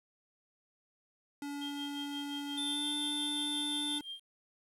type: tone with pitch glide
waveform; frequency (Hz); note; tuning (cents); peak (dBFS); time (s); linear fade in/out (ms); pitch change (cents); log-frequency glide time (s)
square; 285.8 to 293.7; D4 to D4; -47 to 0; -39; 1.42-4.01; 2; +47; 2.6-2.87
type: tone with tremolo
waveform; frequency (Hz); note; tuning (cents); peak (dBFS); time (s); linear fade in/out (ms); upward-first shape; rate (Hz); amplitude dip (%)
sine; 3194; G7; +32; -39; 1.61-4.2; 10; sine; 5.7; 80
type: tone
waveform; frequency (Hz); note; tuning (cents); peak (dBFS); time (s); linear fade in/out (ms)
square; 3556; A7; +18; -35; 2.57-3.99; 10
effects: resampled to 32000 Hz + 10-bit